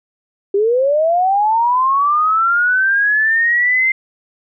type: linear sweep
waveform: sine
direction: up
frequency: 388 to 2097 Hz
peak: -11 dBFS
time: 0.54-3.92 s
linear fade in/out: 5 ms
effects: none